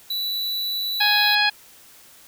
square tone, 3951 Hz, B7, in tune, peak -24 dBFS, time 0.1-1.35 s, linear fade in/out 5 ms
harmonic tone, 833 Hz, G#5, 5 cents sharp, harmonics 1 / 2 / 3 / 4 / 5 / 6, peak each -24 / -21 / -23 / -24 / -23 / -30 dBFS, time 1-1.5 s, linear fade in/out 10 ms
effects white hiss -49 dBFS RMS until 2.27 s

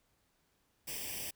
white noise with comb filter, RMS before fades -41 dBFS, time 0.87-1.31 s, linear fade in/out 10 ms, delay 0.37 ms, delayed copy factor +0.85, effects pink hiss -75 dBFS RMS until 1.35 s

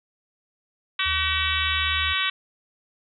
harmonic tone, 380.2 Hz, F#4, 47 cents sharp, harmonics 3 / 4 / 5 / 6 / 7 / 8 / 9 / 10, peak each -30 / -30 / -30 / -30 / -30 / -30 / -30 / -30 dBFS, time 0.99-2.3 s, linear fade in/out 5 ms
sine tone with pitch glide, 77.9 to 77.36 Hz, D#2 to D#2, +3 to -9 cents, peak -31 dBFS, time 1.05-2.14 s, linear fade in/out 20 ms, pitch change -12 cents, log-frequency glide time 1.53-1.86 s
effects none

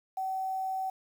sine tone with quantisation, 761 Hz, F#5, 48 cents sharp, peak -30 dBFS, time 0.17-0.9 s, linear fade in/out 5 ms, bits 9, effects none

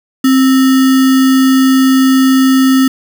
sine tone with sample-and-hold, 263.7 Hz, C4, 14 cents sharp, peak -5 dBFS, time 0.24-2.88 s, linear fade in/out 5 ms, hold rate 1575 Hz, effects none

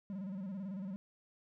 triangle tone with vibrato, 192.4 Hz, G3, 32 cents flat, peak -37 dBFS, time 0.1-0.96 s, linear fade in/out 0 ms, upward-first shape square, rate 18 Hz, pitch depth 89 cents each way, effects none

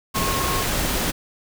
sine tone in noise, 1084 Hz, C#6, 39 cents flat, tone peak -26 dBFS, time 0.14-0.63 s, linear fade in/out 20 ms, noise pink, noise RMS -23 dBFS, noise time 0.14-1.12 s, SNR -6 dB, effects none

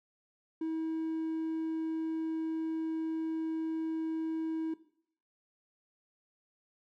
triangle tone, 321.3 Hz, E4, 44 cents flat, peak -29 dBFS, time 0.61-4.74 s, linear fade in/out 5 ms, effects noise-tail reverb RT60 0.6 s tail -17 dB re dry + tanh soft clip ceiling -25 dBFS

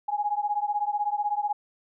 sine beating tone pair, 823 / 839 Hz, G#5 / G#5, -16 / +17 cents, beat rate 16 Hz, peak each -27 / -28 dBFS, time 0.08-1.53 s, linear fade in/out 10 ms, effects none

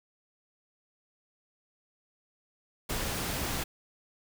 pink noise, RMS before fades -33 dBFS, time 2.89-3.64 s, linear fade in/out 10 ms, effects none

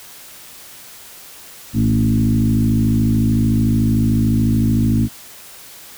sine tone with frequency modulation, 170.7 Hz, F3, 39 cents flat, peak -12 dBFS, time 1.73-5.09 s, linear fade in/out 50 ms, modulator 53.6 Hz, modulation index 2, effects white hiss -39 dBFS RMS until 5.97 s

